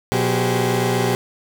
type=tone cluster; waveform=30% pulse; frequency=121.6 / 181.3 / 385 / 412.1 / 519 Hz; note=B2 / F#3 / G4 / G#4 / C5; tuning=-26 / -35 / -31 / -13 / -14 cents; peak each=-19 / -23 / -20 / -21 / -26 dBFS; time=0.12-1.15 s; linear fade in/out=0 ms; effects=none